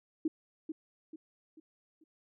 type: tone with echo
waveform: sine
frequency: 315.9 Hz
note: D#4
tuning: 26 cents sharp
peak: -27 dBFS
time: 0.25-0.28 s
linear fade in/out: 5 ms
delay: 440 ms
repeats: 4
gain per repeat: -8 dB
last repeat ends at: 2.04 s
effects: none